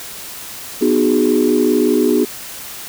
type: chord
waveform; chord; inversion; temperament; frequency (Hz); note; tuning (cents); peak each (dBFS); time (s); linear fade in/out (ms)
sine; G# minor seventh; first; equal with one note detuned; 246.9 / 305.3 / 370 / 415.3; B3 / D#4 / F#4 / G#4; 0 / -33 / 0 / 0; -16; 0.81-2.25; 10
effects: tanh soft clip ceiling -3 dBFS + white hiss -31 dBFS RMS until 2.88 s